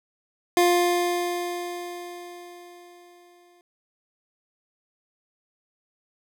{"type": "tone with exponential decay", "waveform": "25% pulse", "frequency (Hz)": 351.2, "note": "F4", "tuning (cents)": 10, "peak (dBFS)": -12, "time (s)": [0.57, 3.61], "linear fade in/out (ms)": 1, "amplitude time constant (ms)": 660, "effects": []}